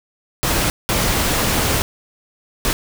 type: noise bursts at uneven times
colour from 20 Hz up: pink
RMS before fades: -18 dBFS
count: 3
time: 0.43-0.7 / 0.89-1.82 / 2.65-2.73 s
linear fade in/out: 0 ms
effects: none